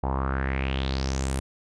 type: tone with low-pass filter sweep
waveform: sawtooth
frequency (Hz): 66.6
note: C2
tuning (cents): +31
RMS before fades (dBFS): -27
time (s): 0.03-1.4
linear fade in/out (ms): 5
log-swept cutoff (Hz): 830 to 10000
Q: 4.5
effects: none